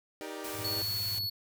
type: chord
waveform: sawtooth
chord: Eb major seventh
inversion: none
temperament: equal with one note detuned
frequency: 311.1 / 392 / 473.5 / 587.3 Hz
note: Eb4 / G4 / Bb4 / D5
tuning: 0 / 0 / +27 / 0 cents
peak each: -39 / -39 / -42 / -42 dBFS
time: 0.21-0.82 s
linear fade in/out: 0 ms
type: noise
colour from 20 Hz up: white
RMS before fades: -42 dBFS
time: 0.44-1.19 s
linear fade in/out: 5 ms
type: tone with tremolo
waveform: sine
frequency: 103.83 Hz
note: G#2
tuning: in tune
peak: -38 dBFS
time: 0.53-1.3 s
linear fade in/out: 50 ms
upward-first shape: square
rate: 17 Hz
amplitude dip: 65%
type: tone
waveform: square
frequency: 4401 Hz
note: C#8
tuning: 13 cents flat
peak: -32 dBFS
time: 0.64-1.3 s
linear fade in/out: 10 ms
effects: none